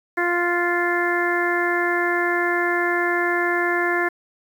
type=harmonic tone; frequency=349.2 Hz; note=F4; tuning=in tune; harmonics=1 / 2 / 3 / 4 / 5 / 6; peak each=-23 / -27 / -28 / -28 / -23 / -29 dBFS; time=0.17-4.09 s; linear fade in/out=10 ms; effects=8-bit